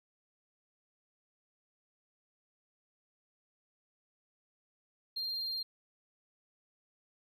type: tone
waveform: sine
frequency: 4194 Hz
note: C8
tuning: 3 cents sharp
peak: -32 dBFS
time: 5.16-5.63 s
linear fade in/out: 10 ms
effects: tanh soft clip ceiling -33 dBFS + 12-bit